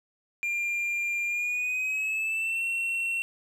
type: tone with pitch glide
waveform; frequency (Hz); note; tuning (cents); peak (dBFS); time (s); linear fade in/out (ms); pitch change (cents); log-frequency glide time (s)
triangle; 2394 to 2718; D7 to F7; +33 to -48; -25; 0.43-3.22; 0; +219; 1.26-2.65
effects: none